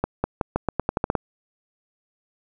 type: accelerating click train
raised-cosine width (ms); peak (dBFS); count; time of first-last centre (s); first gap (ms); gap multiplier
1; -7; 11; 0.04-1.152; 200; 0.86
effects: none